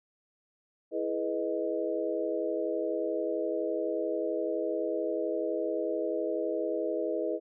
sine chord, E major seventh, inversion none, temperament equal with one note detuned, 329.6 / 422.3 / 493.9 / 622.3 Hz, E4 / G#4 / B4 / D#5, 0 / +29 / 0 / 0 cents, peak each -34 dBFS, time 0.91-7.4 s, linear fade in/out 50 ms, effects none

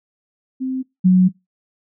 sine tone pair in turn, 260.3 / 184.06 Hz, C4 / F#3, -9 / -9 cents, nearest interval tritone, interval 600 cents, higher first, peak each -20 / -8 dBFS, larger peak second, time 0.6-0.83 / 1.04-1.29 s, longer second, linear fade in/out 20 ms, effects noise-tail reverb RT60 0.2 s tail -21 dB re dry

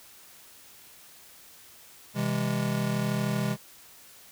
square chord, C augmented, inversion none, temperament just, 130.81 / 163.52 / 204.4 Hz, C3 / E3 / G#3, 0 / -14 / -27 cents, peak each -31 / -33 / -30 dBFS, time 2.14-3.57 s, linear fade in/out 50 ms, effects white hiss -52 dBFS RMS until 4.31 s

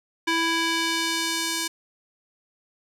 square tone with band-pass filter sweep, 330 Hz, E4, 2 cents sharp, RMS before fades -25 dBFS, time 0.27-1.68 s, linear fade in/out 10 ms, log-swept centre 2300 to 6500 Hz, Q 0.77, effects none

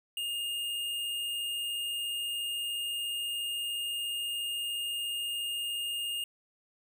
sine tone with hard clipping, 2831 Hz, F7, 23 cents sharp, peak -33 dBFS, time 0.17-6.24 s, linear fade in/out 2 ms, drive 16 dB, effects none

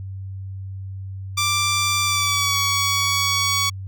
10% pulse tone with pitch glide, 1177 to 1125.1 Hz, D6 to C#6, +3 to +25 cents, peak -10 dBFS, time 1.37-3.7 s, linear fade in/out 10 ms, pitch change -78 cents, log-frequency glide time 2.05-2.57 s, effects added 96 Hz sine -29 dBFS peak until 3.87 s

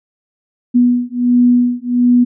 sine beating tone pair, 243.9 / 245.3 Hz, B3 / B3, -21 / -12 cents, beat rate 1.4 Hz, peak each -12 dBFS, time 0.74-2.25 s, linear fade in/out 20 ms, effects none

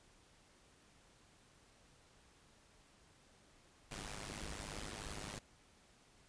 pink noise with amplitude modulation, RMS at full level -43 dBFS, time 3.91-5.39 s, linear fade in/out 5 ms, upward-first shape sine, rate 103 Hz, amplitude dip 85%, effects pink hiss -67 dBFS RMS until 6.28 s + resampled to 22050 Hz

